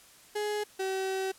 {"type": "tone pair in turn", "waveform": "35% pulse", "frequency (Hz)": [418.7, 381.8], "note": ["G#4", "G4"], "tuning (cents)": [14, -46], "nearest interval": "major second", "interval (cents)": 160, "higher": "first", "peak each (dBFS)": -28, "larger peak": "neither", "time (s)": [[0.35, 0.64], [0.79, 1.32]], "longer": "second", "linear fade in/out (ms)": 10, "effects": ["white hiss -56 dBFS RMS until 1.38 s", "low-pass 12000 Hz 12 dB/octave"]}